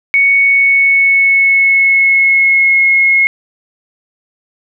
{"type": "tone with pitch glide", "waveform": "sine", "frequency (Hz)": [2224, 2166], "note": ["C#7", "C#7"], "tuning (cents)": [5, -41], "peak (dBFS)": -6, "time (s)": [0.14, 3.27], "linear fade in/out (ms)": 0, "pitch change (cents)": -46, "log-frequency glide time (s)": [0.38, 2.84], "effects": []}